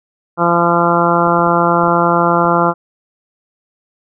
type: harmonic tone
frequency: 171.4 Hz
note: F3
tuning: 32 cents flat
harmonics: 1 / 2 / 3 / 4 / 5 / 6 / 7 / 8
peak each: -18 / -18 / -18 / -18 / -18 / -18 / -18 / -18 dBFS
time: 0.37-2.74 s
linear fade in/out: 50 ms
type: clicks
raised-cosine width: 2 ms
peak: -19 dBFS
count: 6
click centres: 1.273 / 1.391 / 1.472 / 1.836 / 1.879 / 2.452 s
effects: none